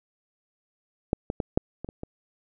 clicks, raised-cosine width 2 ms, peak -8 / -15 / -13 / -6 / -21 / -23 / -21 dBFS, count 7, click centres 1.131 / 1.301 / 1.402 / 1.575 / 1.846 / 1.889 / 2.034 s, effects none

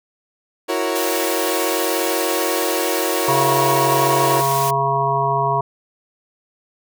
30% pulse chord, F# dominant seventh, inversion third, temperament equal, 329.6 / 370 / 466.2 / 554.4 Hz, E4 / F#4 / A#4 / C#5, 0 / 0 / 0 / 0 cents, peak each -22 dBFS, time 0.68-4.42 s, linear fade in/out 20 ms
white high-pass noise, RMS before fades -26 dBFS, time 0.95-4.71 s, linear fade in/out 10 ms, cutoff 550 Hz, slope 24 dB/octave
harmonic tone, 137.4 Hz, C#3, 15 cents flat, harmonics 1 / 3 / 5 / 7 / 8, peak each -24 / -25 / -22 / -19 / -23 dBFS, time 3.28-5.61 s, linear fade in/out 5 ms
effects none

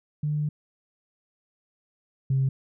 sine tone pair in turn, 149.6 / 133.9 Hz, D3 / C3, +32 / +40 cents, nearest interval major second, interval 192 cents, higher first, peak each -23 / -19 dBFS, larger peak second, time 0.23-0.49 / 2.3-2.49 s, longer first, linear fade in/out 5 ms, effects tanh soft clip ceiling -16 dBFS

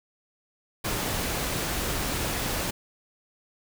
pink noise, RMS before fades -29 dBFS, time 0.84-2.71 s, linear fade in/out 10 ms, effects none

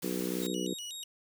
white noise, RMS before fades -42 dBFS, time 0.02-0.47 s, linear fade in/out 5 ms
harmonic tone, 61.74 Hz, B1, in tune, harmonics 3 / 4 / 5 / 6 / 7 / 8, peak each -37 / -40 / -37 / -38 / -41 / -42 dBFS, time 0.03-0.74 s, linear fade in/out 5 ms
25% pulse tone with vibrato, 3315 Hz, G#7, 4 cents flat, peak -35 dBFS, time 0.42-1.04 s, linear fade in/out 5 ms, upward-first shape square, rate 4.1 Hz, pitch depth 220 cents each way
effects none

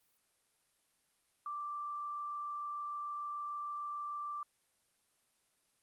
sine tone with frequency modulation, 1174.7 Hz, D6, in tune, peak -38 dBFS, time 1.46-4.43 s, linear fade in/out 2 ms, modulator 26.7 Hz, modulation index 0.35, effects white hiss -75 dBFS RMS until 5.82 s + Opus 32 kbps

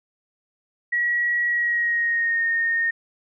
sine tone with pitch glide, 1918 to 1842 Hz, A#6 to A#6, +49 to -21 cents, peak -19 dBFS, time 0.92-2.91 s, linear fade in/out 10 ms, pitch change -70 cents, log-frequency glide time 1.47-2.44 s, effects none

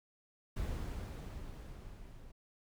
brown noise with level ramp, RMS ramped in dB -37 to -54 dBFS, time 0.56-2.32 s, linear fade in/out 10 ms, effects none

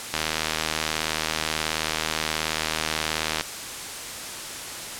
click train, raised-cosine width 0.2 ms, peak -6 dBFS, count 258, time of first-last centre 0.14-3.41 s, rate 78.6 Hz, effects white hiss -34 dBFS RMS until 4.99 s + low-pass 10000 Hz 12 dB/octave

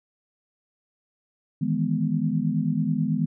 sine chord, E major seventh, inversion third, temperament equal, 155.56 / 164.81 / 207.7 / 246.9 Hz, D#3 / E3 / G#3 / B3, 0 / 0 / 0 / 0 cents, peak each -27 dBFS, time 1.61-3.26 s, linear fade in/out 10 ms, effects none

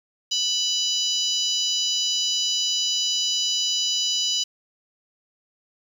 harmonic tone, 989 Hz, B5, 2 cents sharp, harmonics 3 / 4 / 5 / 6 / 7, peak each -25 / -28 / -27 / -29 / -32 dBFS, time 0.31-4.44 s, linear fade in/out 10 ms, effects 8-bit

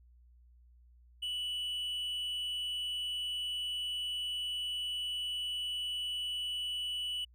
triangle tone with amplitude modulation, 2960 Hz, F#7, in tune, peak -31 dBFS, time 1.22-7.25 s, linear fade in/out 10 ms, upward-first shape sine, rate 230 Hz, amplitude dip 35%, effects added 60 Hz sine -58 dBFS peak until 7.34 s

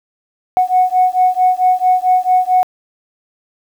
sine beating tone pair, 734 / 738.5 Hz, F#5 / F#5, -14 / -3 cents, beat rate 4.5 Hz, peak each -12 dBFS, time 0.57-2.63 s, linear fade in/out 0 ms, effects tanh soft clip ceiling -3 dBFS + 7-bit

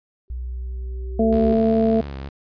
sine tone with exponential growth, 382.6 Hz, G4, 42 cents flat, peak -24 dBFS, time 0.28-1.53 s, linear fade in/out 0 ms, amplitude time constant 270 ms
sine tone with pitch glide, 61.74 to 63.15 Hz, B1 to B1, 0 to +39 cents, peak -26 dBFS, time 0.3-1.58 s, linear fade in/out 0 ms, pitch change +39 cents, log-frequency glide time 0.88-1.45 s
harmonic tone, 223.5 Hz, A3, 27 cents sharp, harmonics 1 / 2 / 3, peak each -17 / -20 / -22 dBFS, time 1.19-2.01 s, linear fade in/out 5 ms
sawtooth tone with vibrato, 69.7 Hz, C#2, 10 cents sharp, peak -26 dBFS, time 1.32-2.29 s, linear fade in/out 5 ms, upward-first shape sine, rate 3.2 Hz, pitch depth 66 cents each way
effects resampled to 11025 Hz

